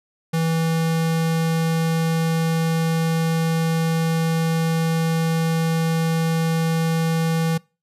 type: tone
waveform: square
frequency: 163.3 Hz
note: E3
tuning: 16 cents flat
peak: -19 dBFS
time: 0.33-7.58 s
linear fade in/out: 10 ms
effects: noise-tail reverb RT60 0.3 s tail -24 dB re dry + resampled to 32000 Hz